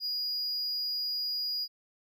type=tone; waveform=triangle; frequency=4885 Hz; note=D#8; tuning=33 cents flat; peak=-29 dBFS; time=0-1.68 s; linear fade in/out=50 ms; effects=none